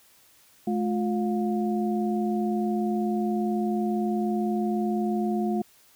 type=tone cluster; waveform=sine; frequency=214.1 / 354.1 / 712 Hz; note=A3 / F4 / F5; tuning=-47 / +24 / +33 cents; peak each=-25 / -29 / -32 dBFS; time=0.67-5.62 s; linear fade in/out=5 ms; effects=white hiss -58 dBFS RMS until 5.95 s